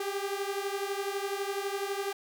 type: beating tone pair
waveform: sawtooth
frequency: 392 / 404 Hz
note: G4 / G#4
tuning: 0 / -48 cents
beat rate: 12 Hz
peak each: -30 / -31 dBFS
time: 0-2.13 s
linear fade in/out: 5 ms
effects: none